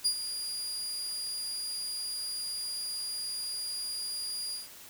30% pulse tone with ADSR envelope, 4837 Hz, D#8, 50 cents flat, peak -20 dBFS, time 0.04-4.69 s, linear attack 20 ms, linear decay 76 ms, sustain -11 dB, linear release 160 ms, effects white hiss -50 dBFS RMS until 4.89 s

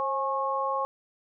sine tone cluster, 536 / 835 / 1090 Hz, C5 / G#5 / C#6, +42 / +9 / -29 cents, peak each -31 / -32 / -28 dBFS, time 0-0.85 s, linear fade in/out 0 ms, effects none

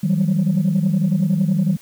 sine tone cluster, 158.8 / 186.3 / 197.1 Hz, D#3 / F#3 / G3, +36 / +12 / +10 cents, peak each -18 dBFS, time 0.03-1.77 s, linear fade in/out 10 ms, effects tanh soft clip ceiling -10 dBFS + white hiss -48 dBFS RMS until 1.81 s

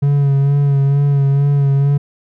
triangle tone with vibrato, 140.5 Hz, C#3, 24 cents sharp, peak -8 dBFS, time 0.02-1.98 s, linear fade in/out 10 ms, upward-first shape sine, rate 2.2 Hz, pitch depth 30 cents each way, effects none

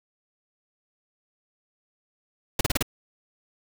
pink noise bursts, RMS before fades -22 dBFS, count 5, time 2.59-2.826 s, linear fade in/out 5 ms, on 20 ms, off 34 ms, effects none

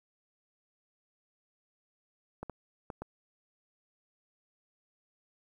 clicks, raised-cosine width 1 ms, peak -25 dBFS, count 4, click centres 2.43 / 2.497 / 2.902 / 3.02 s, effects 10-bit

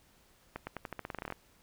accelerating click train, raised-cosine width 0.5 ms, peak -23 dBFS, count 15, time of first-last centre 0.56-1.324 s, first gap 110 ms, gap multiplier 0.88, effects pink hiss -65 dBFS RMS until 1.62 s

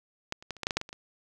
clicks, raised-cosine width 0.2 ms, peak -14 / -30 / -17 / -30 / -16 / -9 / -12 / -9 / -18 / -27 / -24 dBFS, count 11, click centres 0.324 / 0.425 / 0.507 / 0.567 / 0.633 / 0.669 / 0.708 / 0.77 / 0.814 / 0.891 / 0.929 s, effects none

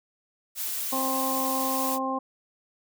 blue noise, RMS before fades -31 dBFS, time 0.55-1.99 s, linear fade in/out 50 ms
harmonic tone, 264.2 Hz, C4, 17 cents sharp, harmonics 1 / 2 / 3 / 4, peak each -31 / -33 / -32 / -30 dBFS, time 0.92-2.19 s, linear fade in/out 10 ms
effects none

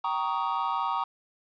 triangle chord, Eb dominant seventh, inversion first, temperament just, 777.8 / 933.4 / 1120.1 / 1244.5 Hz, G5 / Bb5 / Db6 / Eb6, -14 / +2 / +18 / 0 cents, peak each -32 / -28 / -30 / -31 dBFS, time 0.04-1.04 s, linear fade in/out 5 ms, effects resampled to 11025 Hz + 9-bit

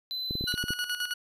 triangle tone, 4032 Hz, B7, 35 cents sharp, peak -30 dBFS, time 0.11-0.55 s, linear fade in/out 0 ms
clicks, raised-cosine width 3 ms, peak -21 dBFS, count 7, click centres 0.309 / 0.354 / 0.41 / 0.44 / 0.541 / 0.64 / 0.706 s
20% pulse tone with tremolo, 1461 Hz, F#6, 22 cents flat, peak -23 dBFS, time 0.47-1.14 s, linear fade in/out 10 ms, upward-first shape square, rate 9.4 Hz, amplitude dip 65%
effects resampled to 32000 Hz

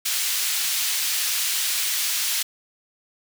pink high-pass noise, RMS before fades -24 dBFS, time 0.05-2.43 s, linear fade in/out 10 ms, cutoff 2900 Hz, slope 12 dB/octave, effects none

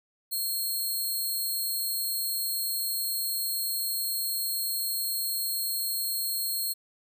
5% pulse tone, 4247 Hz, C8, 25 cents sharp, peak -21 dBFS, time 0.31-6.74 s, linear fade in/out 20 ms, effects none

